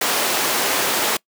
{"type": "high-pass noise", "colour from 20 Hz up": "pink", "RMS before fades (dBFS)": -20, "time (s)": [0.01, 1.17], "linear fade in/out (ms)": 5, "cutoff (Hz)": 410, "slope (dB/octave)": 12, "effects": ["noise-tail reverb RT60 0.1 s tail -24 dB re dry"]}